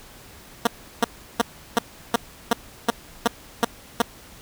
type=tone bursts; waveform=10% pulse; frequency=233.7 Hz; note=A#3; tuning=5 cents sharp; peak=-7 dBFS; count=10; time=0.65-4.02 s; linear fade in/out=5 ms; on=22 ms; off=350 ms; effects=pink hiss -46 dBFS RMS until 4.41 s